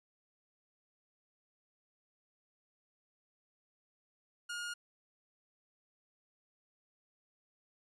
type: tone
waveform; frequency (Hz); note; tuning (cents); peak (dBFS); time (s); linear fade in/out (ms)
sawtooth; 1426; F6; +36; -35; 4.49-4.74; 10
effects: resampled to 24000 Hz